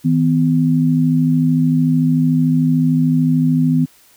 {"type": "tone pair together", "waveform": "sine", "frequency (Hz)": [159.34, 252.8], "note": ["D#3", "B3"], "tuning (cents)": [42, 41], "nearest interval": "minor sixth", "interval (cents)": 799, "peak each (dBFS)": -14, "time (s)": [0.04, 3.86], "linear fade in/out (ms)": 20, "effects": ["white hiss -50 dBFS RMS until 4.16 s"]}